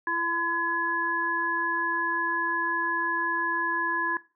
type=harmonic tone; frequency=338.2 Hz; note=E4; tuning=44 cents sharp; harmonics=1 / 3 / 5; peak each=-36 / -29 / -27 dBFS; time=0.07-4.17 s; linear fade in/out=2 ms; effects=noise-tail reverb RT60 0.3 s tail -18 dB re dry